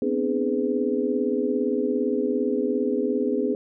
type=tone cluster; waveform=sine; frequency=245 / 262.5 / 302.7 / 416.9 / 499.9 Hz; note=B3 / C4 / D#4 / G#4 / B4; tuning=-14 / +6 / -48 / +7 / +21 cents; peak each=-29 / -27 / -29 / -25 / -30 dBFS; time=0.02-3.55 s; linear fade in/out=2 ms; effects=none